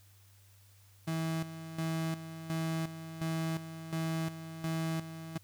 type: tone with tremolo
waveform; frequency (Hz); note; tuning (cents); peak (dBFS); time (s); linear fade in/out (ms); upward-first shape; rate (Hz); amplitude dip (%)
35% pulse; 162.1; E3; -29; -30; 1.07-5.38; 10; square; 1.4; 70
effects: added 98 Hz sine -59 dBFS peak until 5.43 s + white hiss -65 dBFS RMS until 5.43 s